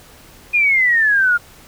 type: exponential sweep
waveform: sine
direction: down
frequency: 2475 to 1396.9 Hz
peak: -11 dBFS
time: 0.53-1.38 s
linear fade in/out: 20 ms
effects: pink hiss -44 dBFS RMS until 1.67 s